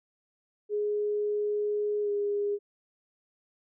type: tone with pitch glide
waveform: sine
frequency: 416.8 to 408.9 Hz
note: G#4 to G#4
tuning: +6 to -27 cents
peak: -26 dBFS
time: 0.69-2.59 s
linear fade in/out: 50 ms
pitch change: -33 cents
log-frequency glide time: 2.02-2.1 s
effects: none